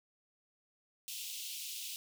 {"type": "high-pass noise", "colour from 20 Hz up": "pink", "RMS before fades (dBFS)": -43, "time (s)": [1.08, 1.96], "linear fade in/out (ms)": 0, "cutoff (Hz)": 2700, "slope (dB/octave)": 48, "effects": []}